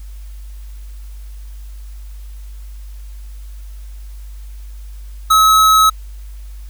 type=tone; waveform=square; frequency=1286 Hz; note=E6; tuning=43 cents flat; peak=-8 dBFS; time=5.3-5.9 s; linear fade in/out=10 ms; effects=added 50 Hz sine -29 dBFS peak until 6.69 s + white hiss -50 dBFS RMS until 6.69 s